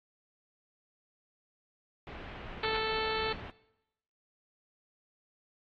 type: low-pass noise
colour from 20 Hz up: pink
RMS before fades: -45 dBFS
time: 2.07-3.5 s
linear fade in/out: 0 ms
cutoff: 3000 Hz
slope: 24 dB/octave
type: harmonic tone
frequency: 440 Hz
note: A4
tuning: in tune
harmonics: 1 / 2 / 3 / 4 / 5 / 6 / 7 / 8 / 9 / 10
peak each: -34 / -37 / -39 / -40 / -41 / -42 / -42 / -43 / -44 / -44 dBFS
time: 2.63-3.33 s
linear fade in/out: 5 ms
effects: noise-tail reverb RT60 0.9 s tail -21 dB re dry + AAC 32 kbps